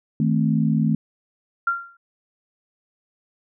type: chord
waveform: sine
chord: A diminished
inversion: second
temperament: equal with one note detuned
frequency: 158.19 / 220 / 261.6 Hz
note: Eb3 / A3 / C4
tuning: +29 / 0 / 0 cents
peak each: -20 / -20 / -25 dBFS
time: 0.2-0.95 s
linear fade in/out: 2 ms
type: tone with exponential decay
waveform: sine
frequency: 1383 Hz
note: F6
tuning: 17 cents flat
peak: -15 dBFS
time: 1.67-1.97 s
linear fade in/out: 5 ms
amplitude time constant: 65 ms
effects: none